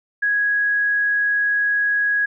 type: tone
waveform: sine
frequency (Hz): 1661.2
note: G#6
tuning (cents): 0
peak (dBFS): -16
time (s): 0.22-2.26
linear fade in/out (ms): 10
effects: none